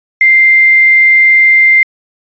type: tone with quantisation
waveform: sine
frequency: 2093 Hz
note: C7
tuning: in tune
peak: -3 dBFS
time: 0.21-1.83 s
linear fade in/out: 2 ms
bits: 5
effects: resampled to 11025 Hz